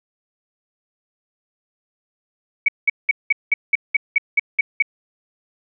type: tone bursts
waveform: sine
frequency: 2261 Hz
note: C#7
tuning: 34 cents sharp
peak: -11 dBFS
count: 11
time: 2.66-4.824 s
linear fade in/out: 5 ms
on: 24 ms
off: 190 ms
effects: none